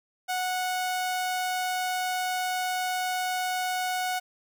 sawtooth tone, 736 Hz, F#5, 9 cents flat, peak -23 dBFS, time 0.28-4.2 s, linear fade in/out 20 ms, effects none

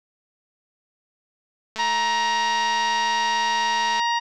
click train, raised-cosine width 0.2 ms, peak -16 dBFS, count 491, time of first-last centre 1.76-3.997 s, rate 219 Hz
harmonic tone, 940 Hz, A#5, 14 cents sharp, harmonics 1 / 2 / 3 / 4 / 5 / 6, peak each -21 / -27 / -31 / -33 / -35 / -37 dBFS, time 1.78-4.2 s, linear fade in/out 20 ms
effects none

